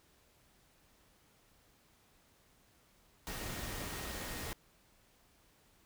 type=tone in noise; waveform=sine; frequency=1864.7 Hz; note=A#6; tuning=in tune; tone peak=-53 dBFS; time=3.27-4.53 s; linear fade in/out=0 ms; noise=pink; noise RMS=-42 dBFS; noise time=3.27-4.53 s; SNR=-14 dB; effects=pink hiss -68 dBFS RMS until 5.85 s